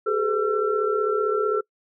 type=tone cluster; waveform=sine; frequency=392.6 / 428.2 / 499.4 / 1348 Hz; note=G4 / A4 / B4 / E6; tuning=+3 / -47 / +19 / +38 cents; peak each=-28 / -22 / -30 / -26 dBFS; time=0.06-1.61 s; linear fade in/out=10 ms; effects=noise-tail reverb RT60 0.1 s tail -24 dB re dry